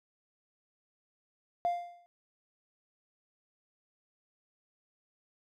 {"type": "tone with exponential decay", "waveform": "triangle", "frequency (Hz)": 698.5, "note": "F5", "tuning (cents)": 0, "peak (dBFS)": -21, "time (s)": [1.65, 2.06], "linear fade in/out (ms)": 0, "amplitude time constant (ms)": 89, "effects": ["tanh soft clip ceiling -23 dBFS"]}